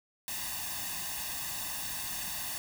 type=noise with comb filter; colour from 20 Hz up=white; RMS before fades=-37 dBFS; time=0.28-2.58 s; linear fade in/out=0 ms; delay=1.1 ms; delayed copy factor=+0.85; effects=none